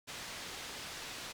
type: low-pass noise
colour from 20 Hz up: white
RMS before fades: -45 dBFS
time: 0.07-1.33 s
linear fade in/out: 20 ms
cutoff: 5100 Hz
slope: 12 dB/octave
effects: none